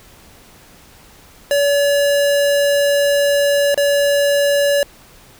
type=tone with dropouts; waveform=square; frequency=570 Hz; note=C#5; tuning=48 cents sharp; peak=-13 dBFS; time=1.51-4.83 s; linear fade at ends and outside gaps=1 ms; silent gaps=3.744-3.776 s; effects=pink hiss -45 dBFS RMS until 5.39 s